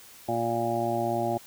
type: harmonic tone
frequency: 116.6 Hz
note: A#2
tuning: 1 cent sharp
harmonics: 1 / 2 / 3 / 5 / 6 / 7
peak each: -35 / -34 / -31 / -32 / -30 / -32 dBFS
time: 0.28-1.38 s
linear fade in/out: 10 ms
effects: white hiss -50 dBFS RMS until 1.46 s